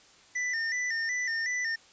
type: tone with vibrato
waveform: square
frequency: 1900 Hz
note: A#6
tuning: 33 cents sharp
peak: -29 dBFS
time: 0.35-1.76 s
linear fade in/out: 10 ms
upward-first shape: square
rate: 2.7 Hz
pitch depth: 76 cents each way
effects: white hiss -57 dBFS RMS until 1.92 s + resampled to 16000 Hz